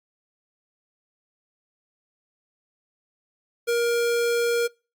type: tone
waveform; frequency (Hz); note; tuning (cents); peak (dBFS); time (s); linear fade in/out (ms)
square; 471.7; A#4; +20; -21; 3.67-4.68; 20
effects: noise-tail reverb RT60 0.3 s tail -25 dB re dry + Opus 48 kbps